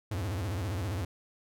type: tone with vibrato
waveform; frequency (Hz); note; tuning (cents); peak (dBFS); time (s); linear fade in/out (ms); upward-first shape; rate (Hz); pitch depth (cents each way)
45% pulse; 96; G2; -36; -31; 0.11-1.05; 5; sine; 15; 250
effects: none

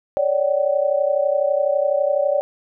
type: tone cluster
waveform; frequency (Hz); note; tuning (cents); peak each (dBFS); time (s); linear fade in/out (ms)
sine; 558 / 590 / 762; C#5 / D5 / G5; +11 / +8 / -49; -19 / -19 / -28; 0.17-2.41; 0
effects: none

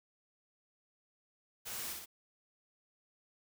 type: noise with echo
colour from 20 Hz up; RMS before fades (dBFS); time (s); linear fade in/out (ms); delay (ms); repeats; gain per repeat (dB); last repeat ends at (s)
white; -43; 1.65-1.94; 20; 60; 2; -3; 2.06
effects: none

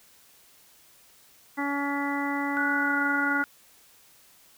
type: harmonic tone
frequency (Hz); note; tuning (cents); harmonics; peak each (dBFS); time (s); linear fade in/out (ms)
283; C#4; +36; 1 / 2 / 3 / 4 / 5 / 6 / 7; -29 / -40 / -33 / -36 / -37 / -42 / -33; 1.57-3.44; 20
type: tone with pitch glide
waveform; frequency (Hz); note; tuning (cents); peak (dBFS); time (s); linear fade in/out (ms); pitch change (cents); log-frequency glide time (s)
sine; 1462 to 1438.5; F#6 to F#6; -21 to -49; -25; 2.57-3.44; 0; -28; 2.79-2.98
effects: white hiss -57 dBFS RMS until 4.57 s

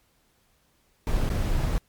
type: noise with dropouts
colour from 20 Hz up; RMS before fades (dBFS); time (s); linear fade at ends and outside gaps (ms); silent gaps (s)
brown; -24; 1.07-1.78; 0; 1.291-1.301
effects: pink hiss -66 dBFS RMS until 1.88 s + MP3 96 kbps

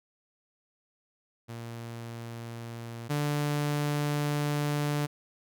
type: tone pair in turn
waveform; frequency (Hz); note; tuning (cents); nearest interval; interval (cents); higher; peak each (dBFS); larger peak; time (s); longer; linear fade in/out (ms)
sawtooth; 116.54 / 146.83; A#2 / D3; 0 / 0; major third; 400; second; -34 / -23; second; 1.48-3.09 / 3.09-5.07; second; 20
effects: none

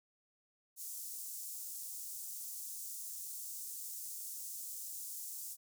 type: high-pass noise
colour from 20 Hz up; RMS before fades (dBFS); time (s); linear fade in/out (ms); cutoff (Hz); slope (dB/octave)
pink; -45; 0.76-5.57; 50; 6800; 24
effects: none

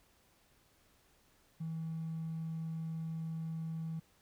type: tone with hard clipping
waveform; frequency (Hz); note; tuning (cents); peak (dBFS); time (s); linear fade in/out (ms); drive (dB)
triangle; 161.8; E3; -32; -37; 1.6-4; 10; 3
effects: pink hiss -69 dBFS RMS until 4.21 s

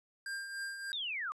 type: tone with tremolo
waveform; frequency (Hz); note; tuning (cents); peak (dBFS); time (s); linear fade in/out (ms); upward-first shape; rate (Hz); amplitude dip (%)
square; 1597; G6; +32; -37; 0.26-0.92; 2; triangle; 3.4; 55
type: linear sweep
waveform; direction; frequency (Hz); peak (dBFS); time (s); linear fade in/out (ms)
sine; down; 3811 to 1131; -35; 0.93-1.32; 0
effects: resampled to 24000 Hz

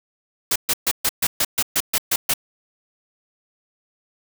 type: noise bursts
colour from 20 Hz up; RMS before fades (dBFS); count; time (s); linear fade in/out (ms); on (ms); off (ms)
white; -19; 11; 0.51-2.338; 5; 48; 130
effects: none

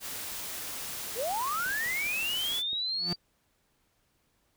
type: noise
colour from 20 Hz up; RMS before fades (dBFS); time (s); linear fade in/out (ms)
white; -38; 0-2.63; 50
type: linear sweep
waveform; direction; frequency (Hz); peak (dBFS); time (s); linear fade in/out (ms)
sine; up; 415.3 to 4680; -29; 1.15-3.16; 50
type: clicks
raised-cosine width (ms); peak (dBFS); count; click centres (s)
2; -36; 7; 1.663 / 1.709 / 1.862 / 2.064 / 2.229 / 2.518 / 2.731
type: tone with exponential growth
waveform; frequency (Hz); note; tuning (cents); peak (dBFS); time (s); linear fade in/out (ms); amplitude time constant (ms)
35% pulse; 174.61; F3; 0; -27; 2.94-3.13; 2; 40
effects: pink hiss -72 dBFS RMS until 4.56 s

